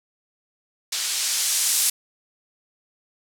violet noise with low-pass filter sweep, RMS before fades -23 dBFS, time 0.92-1.9 s, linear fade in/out 5 ms, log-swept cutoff 4700 to 9100 Hz, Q 0.8, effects none

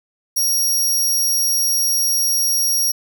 20% pulse tone, 5630 Hz, F8, 13 cents sharp, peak -10 dBFS, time 0.36-2.92 s, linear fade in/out 10 ms, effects none

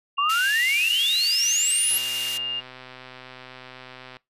sine tone with pitch glide, 2794 to 2818 Hz, F7 to F7, 0 to +15 cents, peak -25 dBFS, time 0.17-2.61 s, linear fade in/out 20 ms, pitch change +15 cents, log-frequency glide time 0.97-2.16 s
sine exponential sweep, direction up, 1100 to 11530 Hz, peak -20 dBFS, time 0.18-1.98 s, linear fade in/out 5 ms
pink high-pass noise, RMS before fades -32 dBFS, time 0.29-2.38 s, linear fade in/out 10 ms, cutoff 2100 Hz, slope 24 dB/octave
click train, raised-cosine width 0.3 ms, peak -25 dBFS, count 290, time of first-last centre 1.91-4.168 s, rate 128 Hz
effects noise-tail reverb RT60 0.2 s tail -22 dB re dry + resampled to 32000 Hz

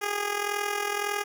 10% pulse tone with amplitude modulation, 410.4 Hz, G#4, 21 cents flat, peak -16 dBFS, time 0.01-1.24 s, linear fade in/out 20 ms, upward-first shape sine, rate 41.8 Hz, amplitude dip 65%, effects none

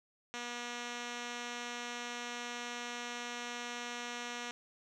5% pulse tone with low-pass filter, 240.9 Hz, B3, 43 cents flat, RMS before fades -42 dBFS, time 0.34-4.51 s, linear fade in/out 0 ms, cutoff 5300 Hz, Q 3, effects none

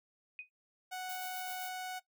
sine tone with exponential decay, 2495 Hz, D#7, 4 cents sharp, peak -38 dBFS, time 0.39-0.49 s, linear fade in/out 1 ms, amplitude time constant 21 ms
sawtooth tone, 740 Hz, F#5, in tune, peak -35 dBFS, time 0.91-2 s, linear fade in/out 20 ms
violet noise with tremolo, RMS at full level -45 dBFS, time 1.09-1.69 s, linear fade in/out 5 ms, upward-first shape sine, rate 7.8 Hz, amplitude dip 50%
effects noise-tail reverb RT60 0.1 s tail -17 dB re dry

